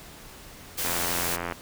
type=noise; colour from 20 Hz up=white; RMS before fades=-29 dBFS; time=0.77-1.37 s; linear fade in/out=20 ms
type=click train; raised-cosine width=0.5 ms; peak=-15 dBFS; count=59; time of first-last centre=0.85-1.523 s; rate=86.2 Hz
effects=pink hiss -46 dBFS RMS until 1.61 s